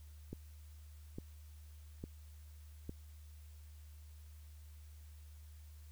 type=click train; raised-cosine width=3 ms; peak=-30 dBFS; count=4; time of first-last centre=0.33-2.894 s; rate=1.17 Hz; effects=added 75 Hz sine -52 dBFS peak until 5.91 s + white hiss -68 dBFS RMS until 5.91 s